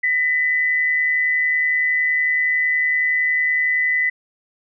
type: tone pair together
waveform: sine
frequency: 1847.2 / 1998 Hz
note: A#6 / B6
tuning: -16 / +20 cents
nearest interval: minor second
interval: 136 cents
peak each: -27 / -16 dBFS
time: 0.03-4.1 s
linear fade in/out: 10 ms
effects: none